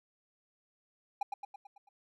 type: tone with echo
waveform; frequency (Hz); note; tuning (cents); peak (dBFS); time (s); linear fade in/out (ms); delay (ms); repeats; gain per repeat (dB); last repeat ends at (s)
triangle; 809; G#5; -46; -27; 1.21-1.23; 5; 110; 6; -5; 1.89
effects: none